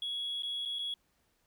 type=tone with dropouts; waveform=triangle; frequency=3346 Hz; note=G#7; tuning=12 cents sharp; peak=-31 dBFS; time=0.02-0.94 s; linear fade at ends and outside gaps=2 ms; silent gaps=0.423-0.432 / 0.652-0.657 / 0.787-0.791 s; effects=tanh soft clip ceiling -30 dBFS + pink hiss -74 dBFS RMS until 1.46 s